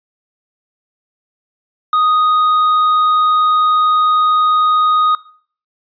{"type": "tone with tanh clipping", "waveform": "triangle", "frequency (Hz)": 1244.5, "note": "D#6", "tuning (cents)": 0, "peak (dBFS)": -11, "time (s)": [1.93, 5.15], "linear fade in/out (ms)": 2, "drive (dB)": 9, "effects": ["noise-tail reverb RT60 0.5 s tail -19 dB re dry", "resampled to 11025 Hz"]}